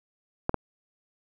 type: clicks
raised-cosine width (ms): 1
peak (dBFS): -10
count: 2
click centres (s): 0.494 / 0.543
effects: none